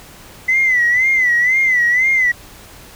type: tone with vibrato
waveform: sine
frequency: 2009 Hz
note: B6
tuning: 29 cents sharp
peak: -10 dBFS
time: 0.48-2.32 s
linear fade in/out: 10 ms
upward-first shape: sine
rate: 2 Hz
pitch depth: 100 cents each way
effects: tanh soft clip ceiling -6 dBFS + pink hiss -40 dBFS RMS until 2.95 s